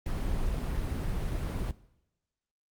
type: noise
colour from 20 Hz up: brown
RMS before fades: -31 dBFS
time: 0.06-1.71 s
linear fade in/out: 2 ms
effects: noise-tail reverb RT60 0.9 s tail -20 dB re dry + Opus 24 kbps